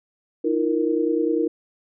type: chord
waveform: sine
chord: Eb suspended second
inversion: none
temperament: equal with one note detuned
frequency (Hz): 311.1 / 341.1 / 466.2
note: Eb4 / F4 / Bb4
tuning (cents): 0 / -41 / 0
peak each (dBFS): -23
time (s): 0.44-1.48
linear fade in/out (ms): 10
effects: none

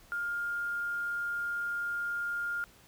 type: tone with quantisation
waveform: sine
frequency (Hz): 1409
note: F6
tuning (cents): +15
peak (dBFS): -31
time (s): 0.12-2.64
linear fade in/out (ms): 0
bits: 9
effects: pink hiss -59 dBFS RMS until 2.87 s

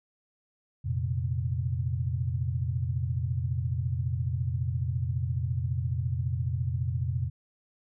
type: chord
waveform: sine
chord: F suspended fourth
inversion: none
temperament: just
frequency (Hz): 87.31 / 116.41 / 130.96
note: F2 / Bb2 / C3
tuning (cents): 0 / -2 / +2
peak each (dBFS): -31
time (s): 0.84-7.3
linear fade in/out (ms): 20
effects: none

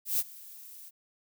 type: noise with ADSR envelope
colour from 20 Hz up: violet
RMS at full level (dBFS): -26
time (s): 0.05-0.91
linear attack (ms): 140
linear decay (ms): 39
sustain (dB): -22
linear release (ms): 32
effects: none

